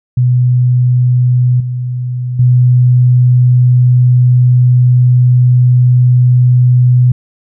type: tone with level steps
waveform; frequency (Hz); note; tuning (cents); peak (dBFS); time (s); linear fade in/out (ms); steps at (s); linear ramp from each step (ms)
sine; 124.5; B2; +14; -6 / -14 / -4; 0.17-7.12; 5; 1.6 / 2.39; 5
effects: none